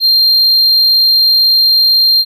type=tone; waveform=triangle; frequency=4186 Hz; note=C8; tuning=in tune; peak=-5 dBFS; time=0-2.25 s; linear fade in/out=50 ms; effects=none